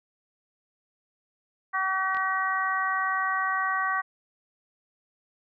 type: harmonic tone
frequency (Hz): 380.4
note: F#4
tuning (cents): +48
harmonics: 2 / 3 / 4 / 5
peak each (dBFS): -33 / -27 / -31 / -30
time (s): 1.73-4.02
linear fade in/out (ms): 20
type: clicks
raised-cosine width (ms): 0.3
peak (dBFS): -26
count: 2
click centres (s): 2.147 / 2.17
effects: none